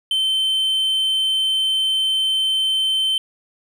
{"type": "tone", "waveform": "triangle", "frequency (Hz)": 3090, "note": "G7", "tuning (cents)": -26, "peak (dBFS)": -15, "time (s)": [0.11, 3.18], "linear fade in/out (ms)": 2, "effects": []}